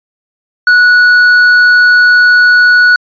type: tone with tanh clipping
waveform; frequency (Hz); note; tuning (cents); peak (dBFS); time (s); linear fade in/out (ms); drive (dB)
sine; 1469; F#6; -13; -4; 0.67-2.96; 2; 7
effects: resampled to 11025 Hz